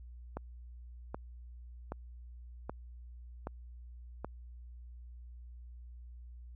click train, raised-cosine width 1 ms, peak -24 dBFS, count 6, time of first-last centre 0.37-4.246 s, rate 1.29 Hz, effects added 60 Hz sine -47 dBFS peak until 6.55 s

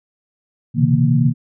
sine tone cluster, 123.1 / 134 / 143.8 / 163.1 / 233.2 Hz, B2 / C3 / D3 / E3 / A#3, -5 / +42 / -36 / -18 / +1 cents, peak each -18 dBFS, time 0.74-1.34 s, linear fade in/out 50 ms, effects none

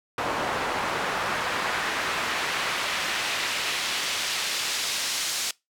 pink noise with band-pass filter sweep, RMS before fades -28 dBFS, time 0.18-5.51 s, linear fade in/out 2 ms, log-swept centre 860 to 5500 Hz, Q 0.83, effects noise-tail reverb RT60 0.2 s tail -23 dB re dry

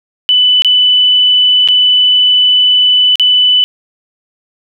sine tone with dropouts, 2991 Hz, F#7, 18 cents sharp, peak -5 dBFS, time 0.29-3.64 s, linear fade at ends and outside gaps 0 ms, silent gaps 0.621-0.647 / 1.676-1.686 / 3.156-3.197 s, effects none

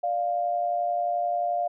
sine tone pair together, 588.6 / 700 Hz, D5 / F5, +4 / +4 cents, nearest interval minor third, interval 300 cents, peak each -31 / -24 dBFS, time 0.03-1.68 s, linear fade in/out 10 ms, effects none

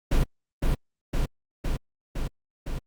brown noise with echo, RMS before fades -20 dBFS, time 0.11-0.24 s, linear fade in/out 10 ms, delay 510 ms, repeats 5, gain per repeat -2 dB, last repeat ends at 2.79 s, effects Opus 48 kbps

